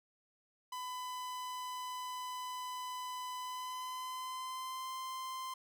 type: tone with pitch glide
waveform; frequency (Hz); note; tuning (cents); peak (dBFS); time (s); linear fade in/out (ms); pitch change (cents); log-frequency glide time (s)
45% pulse; 1003 to 1040.8; B5 to C6; +26 to -9; -40; 0.72-5.54; 5; +65; 3.38-4.91
effects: none